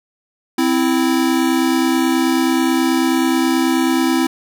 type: tone pair together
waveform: square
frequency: 260.3 / 329.6 Hz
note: C4 / E4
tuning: -9 / 0 cents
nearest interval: major third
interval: 409 cents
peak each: -17 / -17 dBFS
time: 0.58-4.27 s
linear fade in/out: 5 ms
effects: none